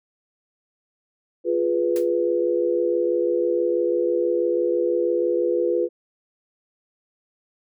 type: chord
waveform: sine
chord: F diminished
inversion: none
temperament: equal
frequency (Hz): 349.2 / 415.3 / 493.9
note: F4 / Ab4 / Cb5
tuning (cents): 0 / 0 / 0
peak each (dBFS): -22 / -26 / -22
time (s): 1.44-5.89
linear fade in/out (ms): 50
type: noise with exponential decay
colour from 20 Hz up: white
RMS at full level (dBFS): -34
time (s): 1.96-2.09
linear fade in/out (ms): 0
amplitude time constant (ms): 27
effects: none